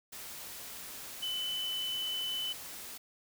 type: tone in noise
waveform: sine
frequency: 3014 Hz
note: F#7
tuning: 31 cents sharp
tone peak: -33 dBFS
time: 1.22-2.53 s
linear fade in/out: 10 ms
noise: white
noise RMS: -45 dBFS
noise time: 0.12-2.98 s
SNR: +9 dB
effects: none